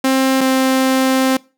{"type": "tone pair in turn", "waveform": "sawtooth", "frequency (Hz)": [264.7, 262.7], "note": ["C4", "C4"], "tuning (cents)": [20, 7], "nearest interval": "unison", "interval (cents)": 13, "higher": "first", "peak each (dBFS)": -8, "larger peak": "neither", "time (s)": [[0.04, 0.41], [0.41, 1.37]], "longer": "second", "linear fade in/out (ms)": 5, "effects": ["noise-tail reverb RT60 0.3 s tail -22 dB re dry"]}